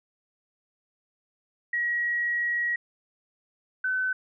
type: tone pair in turn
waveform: sine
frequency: 1907 / 1516.2 Hz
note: A#6 / F#6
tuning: +39 / +42 cents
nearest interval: major third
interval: 397 cents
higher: first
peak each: -24 dBFS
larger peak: neither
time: 1.73-2.76 / 3.84-4.13 s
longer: first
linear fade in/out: 5 ms
effects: none